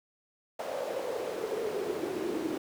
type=noise with high-pass filter sweep; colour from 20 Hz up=brown; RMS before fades=-34 dBFS; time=0.59-2.58 s; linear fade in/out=5 ms; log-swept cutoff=580 to 320 Hz; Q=5.8; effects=none